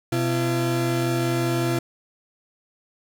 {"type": "tone pair together", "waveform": "35% pulse", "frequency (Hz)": [127.36, 340], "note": ["C3", "F4"], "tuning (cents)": [-46, -46], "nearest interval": "octave + perfect fourth", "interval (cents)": 1700, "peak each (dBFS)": -22, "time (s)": [0.12, 1.79], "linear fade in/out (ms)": 5, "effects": []}